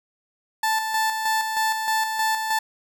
30% pulse tone with tremolo, 880 Hz, A5, in tune, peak -17 dBFS, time 0.63-2.59 s, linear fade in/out 5 ms, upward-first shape square, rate 3.2 Hz, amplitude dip 45%, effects none

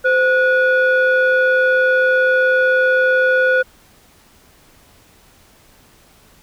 sine tone pair together, 515.8 / 1460 Hz, C5 / F#6, -25 / -24 cents, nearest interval octave + tritone, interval 1801 cents, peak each -12 dBFS, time 0.04-3.63 s, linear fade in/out 20 ms, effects tanh soft clip ceiling -8 dBFS + pink hiss -50 dBFS RMS until 6.42 s

